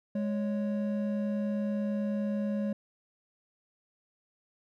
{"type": "tone pair together", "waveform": "triangle", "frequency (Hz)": [207.9, 554.4], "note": ["G#3", "C#5"], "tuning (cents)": [2, 0], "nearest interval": "octave + perfect fourth", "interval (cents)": 1698, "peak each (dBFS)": [-27, -35], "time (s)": [0.15, 2.73], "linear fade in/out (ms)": 5, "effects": []}